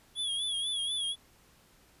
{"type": "tone with vibrato", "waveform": "square", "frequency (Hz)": 3362, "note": "G#7", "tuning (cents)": 20, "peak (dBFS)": -31, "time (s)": [0.15, 1.16], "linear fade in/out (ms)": 50, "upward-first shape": "sine", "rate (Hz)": 4.1, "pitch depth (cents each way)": 70, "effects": ["pink hiss -62 dBFS RMS until 2 s", "resampled to 32000 Hz"]}